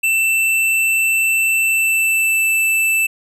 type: tone with pitch glide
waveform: square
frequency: 2668 to 2648 Hz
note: E7 to E7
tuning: +20 to +7 cents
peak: -14 dBFS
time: 0.03-3.07 s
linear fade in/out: 10 ms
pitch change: -13 cents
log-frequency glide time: 1.64-2.48 s
effects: none